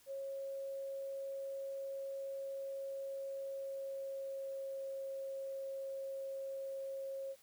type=tone with pitch glide; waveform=sine; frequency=546 to 541.9 Hz; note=C#5 to C#5; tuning=-26 to -39 cents; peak=-40 dBFS; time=0.06-7.36 s; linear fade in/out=50 ms; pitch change=-13 cents; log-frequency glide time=3.35-4.86 s; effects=white hiss -66 dBFS RMS until 7.42 s